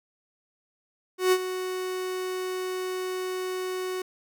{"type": "tone with ADSR envelope", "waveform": "45% pulse", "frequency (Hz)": 370, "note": "F#4", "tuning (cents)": 0, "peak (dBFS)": -17, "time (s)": [1.18, 4.02], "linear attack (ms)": 140, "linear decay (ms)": 57, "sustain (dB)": -12, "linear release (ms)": 4, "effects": []}